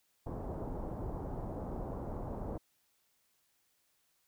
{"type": "low-pass noise", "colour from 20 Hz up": "pink", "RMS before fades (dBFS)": -40, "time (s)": [0.26, 2.58], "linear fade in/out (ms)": 10, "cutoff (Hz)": 870, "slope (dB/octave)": 24, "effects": ["white hiss -75 dBFS RMS until 4.27 s"]}